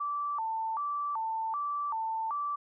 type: tone with vibrato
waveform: sine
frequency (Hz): 1018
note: C6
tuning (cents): -48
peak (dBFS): -30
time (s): 0-2.56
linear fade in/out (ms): 10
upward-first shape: square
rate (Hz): 1.3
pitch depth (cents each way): 230
effects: none